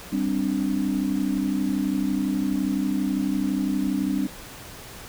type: chord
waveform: sine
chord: G suspended fourth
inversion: none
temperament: equal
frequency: 196 / 261.6 / 293.7 Hz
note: G3 / C4 / D4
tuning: 0 / 0 / 0 cents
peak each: -26 dBFS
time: 0.12-4.27 s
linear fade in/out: 10 ms
effects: pink hiss -41 dBFS RMS until 5.08 s